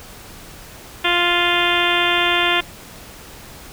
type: harmonic tone with a mistuned harmonic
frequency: 349.2 Hz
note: F4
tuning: in tune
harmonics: 1 / 2 / 3 / 4 / 5 / 6 / 7 / 8 / 9 / 10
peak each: -24 / -24 / -24 / -24 / -24 / -24 / -24 / -24 / -24 / -24 dBFS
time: 1.04-2.61 s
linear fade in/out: 10 ms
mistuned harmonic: 7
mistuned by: +18 cents
effects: pink hiss -39 dBFS RMS until 3.72 s